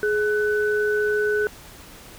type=tone pair together; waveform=sine; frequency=420.3 / 1497.8 Hz; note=G#4 / F#6; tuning=+21 / +21 cents; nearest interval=octave + minor seventh; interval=2200 cents; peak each=-20 / -24 dBFS; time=0.03-1.47 s; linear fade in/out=0 ms; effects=pink hiss -44 dBFS RMS until 2.18 s